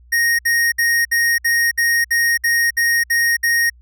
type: tone bursts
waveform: square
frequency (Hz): 1864.7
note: A#6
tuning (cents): 0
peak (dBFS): -14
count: 11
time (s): 0.12-3.7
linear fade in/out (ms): 10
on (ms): 270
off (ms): 61
effects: added 60 Hz sine -44 dBFS peak until 3.81 s